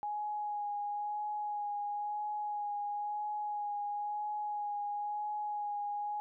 sine tone with vibrato, 830.6 Hz, G#5, in tune, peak -34 dBFS, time 0.03-6.2 s, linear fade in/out 0 ms, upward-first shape sine, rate 0.99 Hz, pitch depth 17 cents each way, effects none

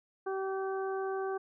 harmonic tone, 384.7 Hz, G4, 33 cents flat, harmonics 1 / 2 / 3 / 4, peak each -33 / -39 / -43 / -45 dBFS, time 0.26-1.38 s, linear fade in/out 10 ms, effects none

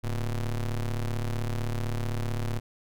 square ring-modulated tone, 61.74 Hz, B1, in tune, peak -25 dBFS, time 0.03-2.6 s, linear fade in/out 20 ms, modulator 43.9 Hz, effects none

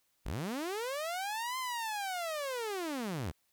sawtooth linear two-way sweep, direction up then down, 30.4 to 1046.5 to 66.1 Hz, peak -31 dBFS, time 0.25-3.32 s, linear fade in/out 20 ms, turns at 1.58 s, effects white hiss -75 dBFS RMS until 3.52 s

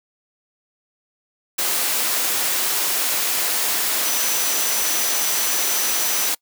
sine tone in noise, 5960 Hz, F#8, 12 cents sharp, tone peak -26 dBFS, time 4.05-6.29 s, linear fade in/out 10 ms, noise white, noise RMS -21 dBFS, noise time 1.58-6.35 s, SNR -8 dB, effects noise-tail reverb RT60 0.1 s tail -26 dB re dry + high-pass 300 Hz 12 dB/octave

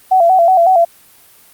sine tone with vibrato, 714 Hz, F5, 38 cents sharp, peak -6 dBFS, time 0.11-0.85 s, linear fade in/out 10 ms, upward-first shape square, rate 5.4 Hz, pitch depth 88 cents each way, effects white hiss -45 dBFS RMS until 1.53 s + Opus 32 kbps

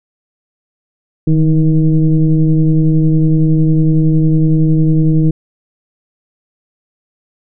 sine tone with frequency modulation, 155.56 Hz, D#3, in tune, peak -7 dBFS, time 1.27-5.31 s, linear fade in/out 5 ms, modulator 161 Hz, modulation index 0.95, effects none

